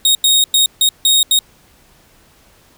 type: tone bursts at uneven times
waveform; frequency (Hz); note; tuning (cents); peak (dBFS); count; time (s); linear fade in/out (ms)
sawtooth; 3739; A#7; +4; -6; 6; 0.05-0.15 / 0.24-0.44 / 0.54-0.66 / 0.81-0.89 / 1.05-1.23 / 1.31-1.39; 2
effects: pink hiss -50 dBFS RMS until 2.77 s